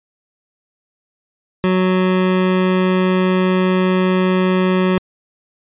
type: tone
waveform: 25% pulse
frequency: 185 Hz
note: F#3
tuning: in tune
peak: -9 dBFS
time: 1.64-4.98 s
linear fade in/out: 0 ms
effects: resampled to 8000 Hz